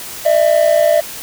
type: tone pair together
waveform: triangle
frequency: 600 / 660.5 Hz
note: D5 / E5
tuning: +37 / +3 cents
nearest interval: major second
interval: 166 cents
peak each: -10 dBFS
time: 0.25-1.01 s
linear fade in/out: 10 ms
effects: white hiss -29 dBFS RMS until 1.22 s